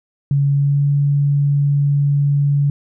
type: tone with pitch glide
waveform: sine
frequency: 140.8 to 142.68 Hz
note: C#3 to D3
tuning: +27 to -50 cents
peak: -12 dBFS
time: 0.31-2.7 s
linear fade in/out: 2 ms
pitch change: +23 cents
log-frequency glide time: 0.51-0.86 s
effects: none